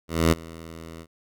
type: tone with ADSR envelope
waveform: 10% pulse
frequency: 82 Hz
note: E2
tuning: 9 cents flat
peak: -7 dBFS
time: 0.08-1.07 s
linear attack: 240 ms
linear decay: 21 ms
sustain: -23 dB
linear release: 60 ms
effects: none